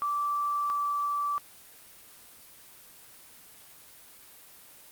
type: tone pair in turn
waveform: sine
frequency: 1165 / 1160.4 Hz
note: D6 / D6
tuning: -14 / -21 cents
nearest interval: unison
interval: 7 cents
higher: first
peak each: -26 dBFS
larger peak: neither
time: 0.02-0.7 / 0.7-1.38 s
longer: neither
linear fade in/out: 0 ms
effects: white hiss -52 dBFS RMS until 4.91 s + Opus 24 kbps